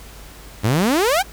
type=exponential sweep; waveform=sawtooth; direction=up; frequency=97.7 to 827 Hz; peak=-11 dBFS; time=0.63-1.23 s; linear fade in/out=20 ms; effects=added 50 Hz sine -40 dBFS peak until 1.32 s + pink hiss -42 dBFS RMS until 1.32 s